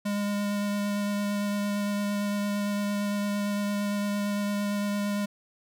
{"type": "tone with vibrato", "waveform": "square", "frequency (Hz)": 204.1, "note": "G#3", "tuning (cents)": -30, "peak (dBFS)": -27, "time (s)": [0.05, 5.26], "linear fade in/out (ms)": 10, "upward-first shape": "sine", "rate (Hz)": 8.8, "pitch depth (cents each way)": 10, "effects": []}